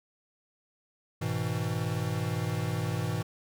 square chord, E major, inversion first, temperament equal with one note detuned, 103.83 / 123.47 / 161.52 Hz, G#2 / B2 / E3, 0 / 0 / -35 cents, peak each -34 dBFS, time 1.21-3.23 s, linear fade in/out 10 ms, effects none

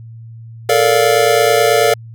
square chord, Bb major seventh, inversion third, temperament just, 437 / 466.2 / 582.7 / 699.2 Hz, A4 / Bb4 / D5 / F5, -12 / 0 / -14 / +2 cents, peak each -16 dBFS, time 0.69-1.94 s, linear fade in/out 5 ms, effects added 114 Hz sine -31 dBFS peak until 2.14 s

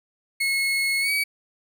35% pulse tone with pitch glide, 2179 to 2272 Hz, C#7 to C#7, -30 to +42 cents, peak -19 dBFS, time 0.4-1.24 s, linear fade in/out 10 ms, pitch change +72 cents, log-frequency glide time 1-1.11 s, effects none

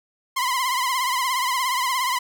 sawtooth tone with vibrato, 1022 Hz, C6, 41 cents flat, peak -17 dBFS, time 0.36-2.19 s, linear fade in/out 10 ms, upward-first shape triangle, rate 17 Hz, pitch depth 100 cents each way, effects none

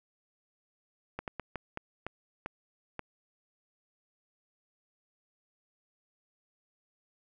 slowing click train, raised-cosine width 0.5 ms, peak -21 dBFS, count 8, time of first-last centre 1.19-2.993 s, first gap 88 ms, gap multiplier 1.35, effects none

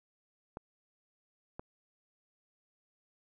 clicks, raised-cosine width 1 ms, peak -27 dBFS, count 2, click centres 0.571 / 1.595 s, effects none

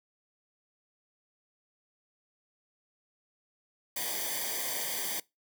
white noise with comb filter, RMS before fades -34 dBFS, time 3.96-5.2 s, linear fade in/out 5 ms, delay 0.74 ms, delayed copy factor -0.95, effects noise-tail reverb RT60 0.2 s tail -22 dB re dry

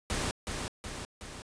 pink noise with echo, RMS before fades -32 dBFS, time 0.1-0.31 s, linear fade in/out 0 ms, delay 370 ms, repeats 3, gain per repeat -4 dB, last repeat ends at 1.42 s, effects resampled to 22050 Hz

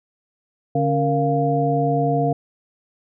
sine tone cluster, 145.4 / 278 / 464.8 / 696 Hz, D3 / C#4 / A#4 / F5, -17 / +5 / -5 / -6 cents, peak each -21 / -24 / -23 / -21 dBFS, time 0.75-2.33 s, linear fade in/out 5 ms, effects none

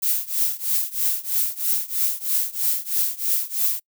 violet noise with tremolo, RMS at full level -19 dBFS, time 0.02-3.8 s, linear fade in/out 10 ms, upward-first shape triangle, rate 3.1 Hz, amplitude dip 95%, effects noise-tail reverb RT60 0.1 s tail -26 dB re dry

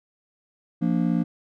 triangle chord, Bb major, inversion second, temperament just, 174.81 / 233.1 / 291.4 Hz, F3 / Bb3 / D4, +2 / 0 / -13 cents, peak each -21 / -22 / -25 dBFS, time 0.81-1.24 s, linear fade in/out 20 ms, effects none

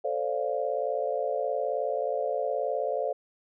sine chord, D minor seventh, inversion second, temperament equal with one note detuned, 440 / 523.3 / 582.3 / 698.5 Hz, A4 / C5 / D5 / F5, 0 / 0 / -15 / 0 cents, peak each -33 / -31 / -31 / -33 dBFS, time 0.04-3.13 s, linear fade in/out 10 ms, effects none

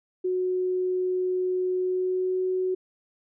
sine tone with pitch glide, 367.3 to 370.9 Hz, F#4 to F#4, -13 to +4 cents, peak -23 dBFS, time 0.24-2.75 s, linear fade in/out 10 ms, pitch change +17 cents, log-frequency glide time 1.77-2.42 s, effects none

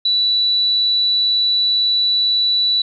sine tone, 3951 Hz, B7, in tune, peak -13 dBFS, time 0.05-2.82 s, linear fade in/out 5 ms, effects none

